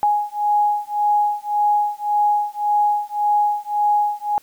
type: beating tone pair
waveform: sine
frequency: 830.6 / 832.4 Hz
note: G#5 / G#5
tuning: 0 / +4 cents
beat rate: 1.8 Hz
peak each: -19 dBFS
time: 0.03-4.38 s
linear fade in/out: 0 ms
effects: white hiss -53 dBFS RMS until 4.42 s